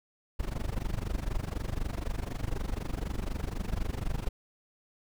brown noise with amplitude modulation, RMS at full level -29 dBFS, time 0.39-4.29 s, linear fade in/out 10 ms, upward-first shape sine, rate 24 Hz, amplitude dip 90%, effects none

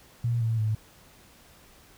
sine tone with pitch steps, 118.2 / 113.32 / 108.64 Hz, A#2 / A#2 / A2, +24 / -49 / -22 cents, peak -23 dBFS, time 0.24-0.75 s, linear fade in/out 5 ms, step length 170 ms, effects pink hiss -55 dBFS RMS until 1.97 s

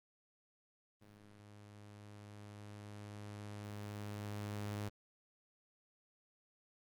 sawtooth tone with level ramp, 103.6 Hz, G#2, 4 cents flat, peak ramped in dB -54 to -35 dBFS, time 1.01-4.89 s, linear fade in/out 10 ms, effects Opus 24 kbps

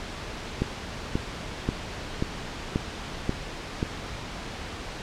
click train, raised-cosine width 3 ms, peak -11 dBFS, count 7, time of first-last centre 0.62-3.829 s, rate 1.87 Hz, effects pink hiss -36 dBFS RMS until 5.02 s + low-pass 5000 Hz 12 dB/octave

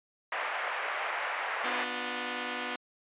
white band-pass noise, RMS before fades -34 dBFS, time 0.32-1.84 s, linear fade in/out 2 ms, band 560 to 2200 Hz, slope 24 dB/octave
5% pulse chord, B diminished, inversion none, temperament just, 246.9 / 296.3 / 355.6 Hz, B3 / D4 / F4, 0 / +15 / +31 cents, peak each -24 / -30 / -27 dBFS, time 1.64-2.76 s, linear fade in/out 5 ms
effects resampled to 8000 Hz

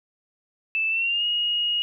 sine tone with pitch glide, 2637 to 2876 Hz, E7 to F#7, 0 to -50 cents, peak -21 dBFS, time 0.75-1.82 s, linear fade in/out 0 ms, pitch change +150 cents, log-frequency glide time 0.89-1.25 s, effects none

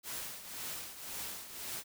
white noise with tremolo, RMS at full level -40 dBFS, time 0.03-1.84 s, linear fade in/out 50 ms, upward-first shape triangle, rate 1.9 Hz, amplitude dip 70%, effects none

